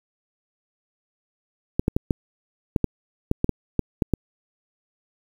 clicks, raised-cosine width 3 ms, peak -6 dBFS, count 12, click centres 1.795 / 1.881 / 1.965 / 2.108 / 2.762 / 2.843 / 3.314 / 3.444 / 3.493 / 3.793 / 4.022 / 4.137 s, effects 7-bit

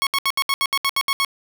15% pulse tone bursts, 1100 Hz, C#6, 14 cents flat, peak -11 dBFS, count 11, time 0.02-1.248 s, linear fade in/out 0 ms, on 48 ms, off 70 ms, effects none

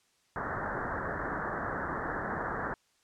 white low-pass noise, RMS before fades -35 dBFS, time 0.36-2.74 s, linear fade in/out 0 ms, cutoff 1800 Hz, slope 96 dB/octave, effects white hiss -70 dBFS RMS until 3.03 s + low-pass 8000 Hz 12 dB/octave

